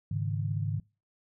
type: chord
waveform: sine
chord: Ab suspended fourth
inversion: none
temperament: just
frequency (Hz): 103.83 / 138.43 / 155.74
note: Ab2 / Db3 / Eb3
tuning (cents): 0 / -2 / +2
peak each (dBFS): -31 / -34 / -34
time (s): 0.11-0.8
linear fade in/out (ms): 5
effects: noise-tail reverb RT60 0.3 s tail -24 dB re dry